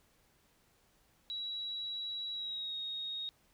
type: tone with pitch glide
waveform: sine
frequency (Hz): 3896 to 3744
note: B7 to A#7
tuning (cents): -24 to +7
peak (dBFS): -37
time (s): 1.3-3.29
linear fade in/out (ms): 0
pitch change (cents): -69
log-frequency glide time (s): 2.33-2.76
effects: pink hiss -70 dBFS RMS until 3.53 s